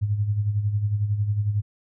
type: tone with tremolo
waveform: sine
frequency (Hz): 103.83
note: G#2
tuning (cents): 0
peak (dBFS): -18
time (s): 0.01-1.62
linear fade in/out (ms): 20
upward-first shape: sine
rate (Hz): 11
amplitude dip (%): 60
effects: none